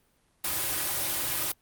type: noise with comb filter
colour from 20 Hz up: white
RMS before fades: -29 dBFS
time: 0.44-1.52 s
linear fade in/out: 5 ms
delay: 4.4 ms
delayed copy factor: -1
effects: pink hiss -68 dBFS RMS until 1.61 s + Opus 32 kbps